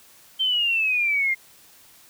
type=exponential sweep; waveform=sine; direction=down; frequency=3136 to 2093 Hz; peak=-19 dBFS; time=0.39-1.35 s; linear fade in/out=20 ms; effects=white hiss -52 dBFS RMS until 2.09 s